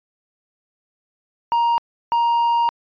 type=tone bursts at uneven times; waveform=triangle; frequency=938 Hz; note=A#5; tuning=11 cents sharp; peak=-13 dBFS; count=2; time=1.52-1.78 / 2.12-2.69 s; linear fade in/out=0 ms; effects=resampled to 11025 Hz